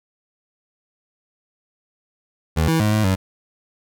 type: tone with pitch steps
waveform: 25% pulse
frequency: 79.9 / 162.2 / 106.1 / 107.7 / 94.8 Hz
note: D#2 / E3 / G#2 / A2 / F#2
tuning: +47 / -28 / +38 / -37 / +43 cents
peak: -12 dBFS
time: 2.56-3.16 s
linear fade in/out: 20 ms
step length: 120 ms
effects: none